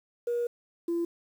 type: tone pair in turn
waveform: sine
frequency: 477.2 / 340.2 Hz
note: A#4 / F4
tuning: +41 / -45 cents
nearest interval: tritone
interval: 586 cents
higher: first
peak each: -25 dBFS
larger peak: neither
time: 0.27-0.47 / 0.88-1.05 s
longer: first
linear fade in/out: 5 ms
effects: tanh soft clip ceiling -23 dBFS + 9-bit